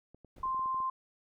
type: clicks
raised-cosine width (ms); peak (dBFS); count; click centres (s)
2; -40; 9; 0.146 / 0.247 / 0.383 / 0.456 / 0.546 / 0.594 / 0.659 / 0.745 / 0.803
type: noise with exponential decay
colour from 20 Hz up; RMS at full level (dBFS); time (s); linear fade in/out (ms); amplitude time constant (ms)
brown; -50; 0.36-0.87; 5; 110
type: tone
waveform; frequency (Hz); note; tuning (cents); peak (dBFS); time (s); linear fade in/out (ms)
sine; 1046.5; C6; 0; -30; 0.43-0.9; 5
effects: none